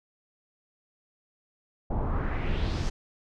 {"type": "noise with low-pass filter sweep", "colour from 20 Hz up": "brown", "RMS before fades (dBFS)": -28, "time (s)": [1.9, 2.9], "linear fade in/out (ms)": 10, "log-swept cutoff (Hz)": [730, 6600], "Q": 2.4, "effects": []}